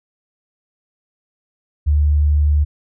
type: tone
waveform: sine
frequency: 74 Hz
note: D2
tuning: 14 cents sharp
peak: -11 dBFS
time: 1.86-2.65 s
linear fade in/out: 20 ms
effects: none